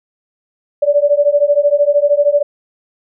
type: beating tone pair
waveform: sine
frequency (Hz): 573 / 586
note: D5 / D5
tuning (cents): -43 / -4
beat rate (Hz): 13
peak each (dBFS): -12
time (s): 0.82-2.43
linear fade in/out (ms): 10
effects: none